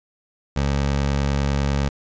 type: tone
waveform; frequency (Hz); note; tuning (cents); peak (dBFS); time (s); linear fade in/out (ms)
20% pulse; 70; C#2; +18; -14; 0.56-1.89; 5
effects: resampled to 16000 Hz